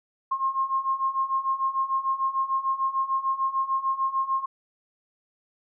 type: beating tone pair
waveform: sine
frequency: 1065 / 1071.7 Hz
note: C6 / C6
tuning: +30 / +41 cents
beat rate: 6.7 Hz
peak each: -28 / -25 dBFS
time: 0.31-4.46 s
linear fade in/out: 10 ms
effects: none